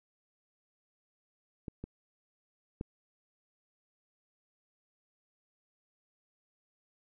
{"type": "clicks", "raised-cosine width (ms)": 3, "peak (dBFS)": [-26, -27, -23], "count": 3, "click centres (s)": [1.682, 1.84, 2.811], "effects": []}